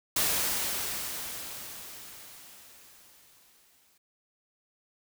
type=noise with exponential decay; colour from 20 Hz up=white; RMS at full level=-26 dBFS; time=0.16-3.98 s; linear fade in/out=5 ms; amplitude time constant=830 ms; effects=none